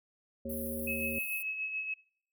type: harmonic tone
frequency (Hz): 77.78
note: D#2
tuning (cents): 0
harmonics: 1 / 3 / 5 / 7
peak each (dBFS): -45 / -38 / -45 / -40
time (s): 0.45-1.19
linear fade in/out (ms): 5
type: high-pass noise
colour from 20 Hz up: pink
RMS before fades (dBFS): -42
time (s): 0.49-1.43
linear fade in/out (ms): 10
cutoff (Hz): 10000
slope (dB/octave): 96
type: tone with tremolo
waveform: sine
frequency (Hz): 2576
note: E7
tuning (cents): -41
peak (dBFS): -32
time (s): 0.87-1.94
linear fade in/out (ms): 5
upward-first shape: sine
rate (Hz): 6.9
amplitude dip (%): 50
effects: noise-tail reverb RT60 0.6 s tail -24 dB re dry